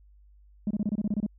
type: tone bursts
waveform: sine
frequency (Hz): 207.7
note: G#3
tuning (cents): 0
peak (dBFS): -22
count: 10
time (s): 0.67-1.264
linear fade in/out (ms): 2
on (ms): 36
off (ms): 26
effects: tanh soft clip ceiling -22 dBFS + added 50 Hz sine -53 dBFS peak until 1.38 s